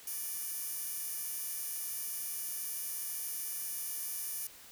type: tone with high-pass filter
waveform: 15% pulse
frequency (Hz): 587.3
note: D5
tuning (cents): 0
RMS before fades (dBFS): -39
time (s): 0.07-4.47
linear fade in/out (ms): 2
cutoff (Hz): 11000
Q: 0.78
effects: white hiss -54 dBFS RMS until 4.71 s